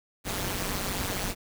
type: noise with amplitude modulation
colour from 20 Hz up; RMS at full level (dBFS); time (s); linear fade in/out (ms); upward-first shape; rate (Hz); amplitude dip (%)
pink; -27; 0.24-1.35; 50; sine; 191; 95
effects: none